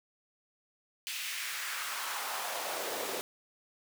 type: noise with high-pass filter sweep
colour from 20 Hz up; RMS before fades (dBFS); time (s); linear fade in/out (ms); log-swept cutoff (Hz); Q
pink; -37; 1.07-3.21; 0; 2700 to 390; 1.8
effects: none